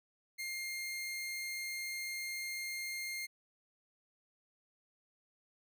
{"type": "tone", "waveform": "sawtooth", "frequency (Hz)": 2118, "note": "C7", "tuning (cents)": 21, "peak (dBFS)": -35, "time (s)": [0.38, 3.27], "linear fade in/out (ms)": 20, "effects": []}